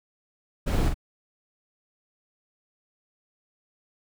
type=noise with echo; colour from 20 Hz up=brown; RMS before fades=-23 dBFS; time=0.66-0.9 s; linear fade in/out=20 ms; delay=44 ms; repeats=1; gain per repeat=-5 dB; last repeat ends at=0.944 s; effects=none